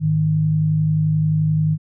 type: tone pair together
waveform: sine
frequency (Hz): 103.76 / 155.2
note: G#2 / D#3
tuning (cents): -1 / -4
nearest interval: perfect fifth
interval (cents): 697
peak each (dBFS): -24 / -15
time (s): 0-1.78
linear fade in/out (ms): 50
effects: none